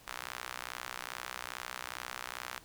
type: tone with high-pass filter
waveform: sawtooth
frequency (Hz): 62.4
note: B1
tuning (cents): +19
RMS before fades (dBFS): -43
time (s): 0.07-2.59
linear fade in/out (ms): 10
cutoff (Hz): 1200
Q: 1.2
effects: pink hiss -58 dBFS RMS until 2.64 s